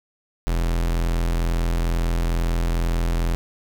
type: tone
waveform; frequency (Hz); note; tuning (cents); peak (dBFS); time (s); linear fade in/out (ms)
45% pulse; 42.22; E1; +42; -19; 0.47-3.35; 0
effects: none